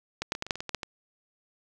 clicks, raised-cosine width 0.2 ms, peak -13 / -10 / -17 / -13 / -23 / -7 / -21 / -17 / -17 / -11 / -17 dBFS, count 11, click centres 0.22 / 0.321 / 0.351 / 0.424 / 0.466 / 0.508 / 0.556 / 0.605 / 0.693 / 0.747 / 0.832 s, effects none

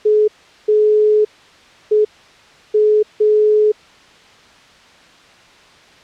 sine tone bursts at uneven times, 425.3 Hz, G#4, 41 cents sharp, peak -9 dBFS, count 5, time 0.05-0.28 / 0.68-1.25 / 1.91-2.05 / 2.74-3.03 / 3.2-3.72 s, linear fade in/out 10 ms, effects white hiss -45 dBFS RMS until 6.03 s + low-pass 4000 Hz 12 dB/octave

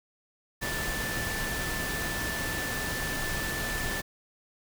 sine tone in noise, 1760 Hz, A6, in tune, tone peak -34 dBFS, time 0.61-4.02 s, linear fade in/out 20 ms, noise pink, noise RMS -33 dBFS, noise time 0.61-4.02 s, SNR -4 dB, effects none

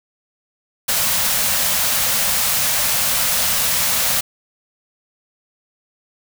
white band-stop noise, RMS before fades -18 dBFS, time 0.88-4.21 s, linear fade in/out 10 ms, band 250 to 480 Hz, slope 96 dB/octave, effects none

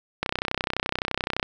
click train, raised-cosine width 0.3 ms, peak -8 dBFS, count 39, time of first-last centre 0.23-1.429 s, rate 31.7 Hz, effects none

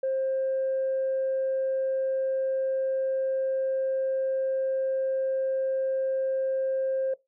sine tone, 530 Hz, C5, 22 cents sharp, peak -23 dBFS, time 0.03-7.14 s, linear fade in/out 5 ms, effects noise-tail reverb RT60 0.2 s tail -21 dB re dry + tanh soft clip ceiling -21 dBFS

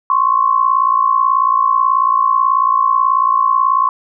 sine tone pair together, 1050.4 / 1108.7 Hz, C6 / C#6, +6 / 0 cents, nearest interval minor second, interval 94 cents, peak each -13 dBFS, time 0.1-3.89 s, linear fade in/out 2 ms, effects none

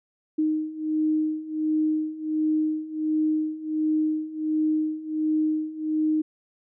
sine beating tone pair, 309.4 / 310.8 Hz, D#4 / D#4, -10 / -2 cents, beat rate 1.4 Hz, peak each -27 / -24 dBFS, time 0.38-6.22 s, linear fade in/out 10 ms, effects none

